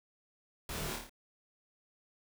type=noise with echo; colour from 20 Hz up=pink; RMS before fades=-41 dBFS; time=0.69-0.96 s; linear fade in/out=2 ms; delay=27 ms; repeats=5; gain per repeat=-3 dB; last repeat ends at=1.095 s; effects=none